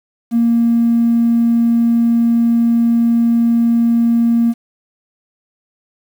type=tone; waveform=triangle; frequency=233.1 Hz; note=A#3; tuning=in tune; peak=-6 dBFS; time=0.31-4.54 s; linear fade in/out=50 ms; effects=tanh soft clip ceiling -7 dBFS + 7-bit